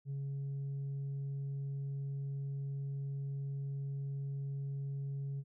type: tone with tanh clipping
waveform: sine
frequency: 138.59 Hz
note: C#3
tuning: in tune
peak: -37 dBFS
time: 0.05-5.44 s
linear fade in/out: 50 ms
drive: 1 dB
effects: none

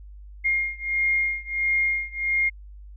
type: beating tone pair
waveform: sine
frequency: 2129 / 2130.5 Hz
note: C7 / C7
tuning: +30 / +31 cents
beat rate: 1.5 Hz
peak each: -24 / -25 dBFS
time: 0.44-2.5 s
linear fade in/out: 20 ms
effects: added 50 Hz sine -40 dBFS peak until 2.96 s

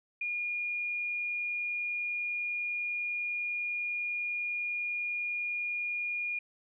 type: tone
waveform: sine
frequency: 2430 Hz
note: D#7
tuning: 42 cents flat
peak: -31 dBFS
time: 0.21-6.39 s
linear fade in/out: 5 ms
effects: none

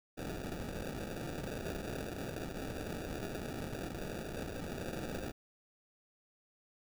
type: noise with sample-and-hold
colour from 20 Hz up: violet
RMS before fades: -41 dBFS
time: 0.17-5.32 s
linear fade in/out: 20 ms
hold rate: 1050 Hz
effects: none

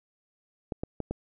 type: clicks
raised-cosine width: 2 ms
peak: -18 dBFS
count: 4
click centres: 0.722 / 0.835 / 1.003 / 1.11 s
effects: none

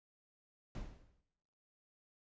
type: noise with exponential decay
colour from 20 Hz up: brown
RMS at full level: -39 dBFS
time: 0.75-1.21 s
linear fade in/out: 2 ms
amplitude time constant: 98 ms
effects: noise-tail reverb RT60 0.9 s tail -18 dB re dry + resampled to 16000 Hz

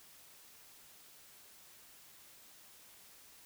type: silence
effects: white hiss -59 dBFS RMS until 3.45 s

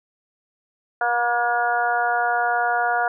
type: harmonic tone with a mistuned harmonic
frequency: 239.3 Hz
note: A#3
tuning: 46 cents sharp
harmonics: 2 / 3 / 4 / 5 / 6 / 7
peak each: -31 / -21 / -28 / -32 / -23 / -31 dBFS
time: 1.01-3.08 s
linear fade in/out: 2 ms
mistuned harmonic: 5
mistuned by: -33 cents
effects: none

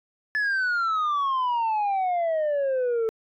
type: exponential sweep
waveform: sine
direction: down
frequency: 1736 to 440.1 Hz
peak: -19 dBFS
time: 0.35-3.09 s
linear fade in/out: 0 ms
effects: tanh soft clip ceiling -21 dBFS

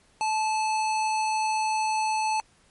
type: tone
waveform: square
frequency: 870 Hz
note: A5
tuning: 20 cents flat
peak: -24 dBFS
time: 0.21-2.4 s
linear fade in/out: 0 ms
effects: pink hiss -61 dBFS RMS until 2.7 s + MP3 48 kbps

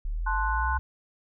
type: linear sweep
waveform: sine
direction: up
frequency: 34.68 to 68.1 Hz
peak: -27 dBFS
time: 0.05-0.79 s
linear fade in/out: 0 ms
type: chord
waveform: sine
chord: F# diminished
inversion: first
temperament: equal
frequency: 880 / 1046.5 / 1480 Hz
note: A5 / C6 / F#6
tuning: 0 / 0 / 0 cents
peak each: -30 dBFS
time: 0.26-0.78 s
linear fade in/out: 10 ms
effects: none

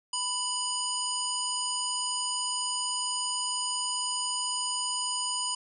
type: harmonic tone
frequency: 987.8 Hz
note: B5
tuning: in tune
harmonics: 1 / 3 / 5 / 7 / 9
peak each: -35 / -35 / -35 / -35 / -35 dBFS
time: 0.13-5.55 s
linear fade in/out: 5 ms
effects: none

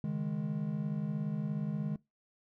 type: chord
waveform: triangle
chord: C# suspended second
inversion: none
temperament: equal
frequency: 138.59 / 155.56 / 207.7 Hz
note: C#3 / D#3 / G#3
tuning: 0 / 0 / 0 cents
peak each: -39 / -33 / -34 dBFS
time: 0.04-1.96 s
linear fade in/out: 2 ms
effects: noise-tail reverb RT60 0.2 s tail -21 dB re dry

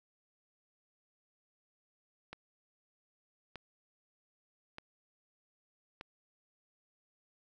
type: click train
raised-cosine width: 0.3 ms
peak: -28 dBFS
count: 4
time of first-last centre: 2.33-6.011 s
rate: 0.815 Hz
effects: none

